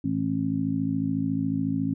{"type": "harmonic tone", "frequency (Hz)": 54, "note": "A1", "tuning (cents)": -32, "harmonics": [2, 3, 4, 5], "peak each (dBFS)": [-33, -30, -31, -26], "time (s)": [0.04, 1.94], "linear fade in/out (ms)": 5, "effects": []}